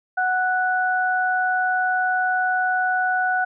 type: tone pair together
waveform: sine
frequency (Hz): 740 / 1480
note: F#5 / F#6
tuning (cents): 0 / 0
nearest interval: octave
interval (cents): 1200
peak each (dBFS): -21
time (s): 0.17-3.45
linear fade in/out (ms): 10
effects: none